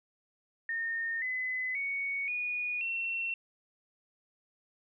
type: tone with pitch steps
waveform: sine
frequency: 1831 / 2020 / 2228 / 2458 / 2712 Hz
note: A#6 / B6 / C#7 / D#7 / E7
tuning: -32 / +39 / +8 / -22 / +49 cents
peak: -31 dBFS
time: 0.69-3.34 s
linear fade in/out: 2 ms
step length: 530 ms
effects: none